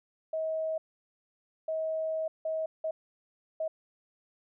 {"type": "tone bursts at uneven times", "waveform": "sine", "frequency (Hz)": 637, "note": "D#5", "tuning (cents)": 41, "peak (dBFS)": -29, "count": 5, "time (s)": [[0.33, 0.78], [1.68, 2.28], [2.45, 2.66], [2.84, 2.91], [3.6, 3.68]], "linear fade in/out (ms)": 5, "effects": []}